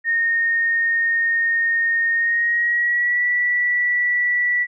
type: tone with pitch glide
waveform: sine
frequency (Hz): 1845 to 1954.7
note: A#6 to B6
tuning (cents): -18 to -18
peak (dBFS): -16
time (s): 0.04-4.67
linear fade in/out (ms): 50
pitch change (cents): +100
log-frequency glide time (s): 2.14-3.25
effects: none